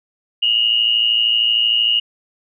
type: tone pair together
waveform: sine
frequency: 2847 / 2960 Hz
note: F7 / F#7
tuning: +33 / 0 cents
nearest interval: minor second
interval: 67 cents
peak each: -14 / -19 dBFS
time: 0.42-2 s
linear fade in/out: 10 ms
effects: none